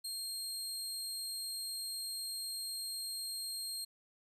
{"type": "tone", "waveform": "25% pulse", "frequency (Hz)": 4216, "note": "C8", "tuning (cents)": 12, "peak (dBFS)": -34, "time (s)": [0.04, 3.85], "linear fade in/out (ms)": 10, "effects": ["12-bit"]}